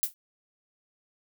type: noise with exponential decay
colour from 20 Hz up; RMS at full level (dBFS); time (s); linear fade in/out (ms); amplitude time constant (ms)
violet; -22; 0.03-0.14; 0; 22
effects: none